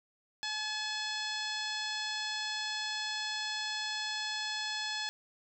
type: harmonic tone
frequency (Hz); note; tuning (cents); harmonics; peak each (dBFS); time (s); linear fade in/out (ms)
856; A5; -48; 1 / 2 / 3 / 4 / 5 / 6 / 7 / 8 / 9; -43 / -39 / -45 / -40 / -41 / -42 / -50 / -54 / -50; 0.43-5.09; 0
effects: none